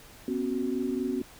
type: chord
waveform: sine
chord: B suspended second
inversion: none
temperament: equal with one note detuned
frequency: 246.9 / 271.3 / 370 Hz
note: B3 / C#4 / F#4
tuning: 0 / -37 / 0 cents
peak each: -31 / -31 / -32 dBFS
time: 0.28-1.22 s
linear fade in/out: 2 ms
effects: pink hiss -51 dBFS RMS until 1.39 s